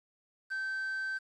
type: tone with quantisation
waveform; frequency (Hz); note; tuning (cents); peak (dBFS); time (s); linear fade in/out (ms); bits
triangle; 1550; G6; -20; -31; 0.5-1.19; 20; 9
effects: low-pass 7000 Hz 12 dB/octave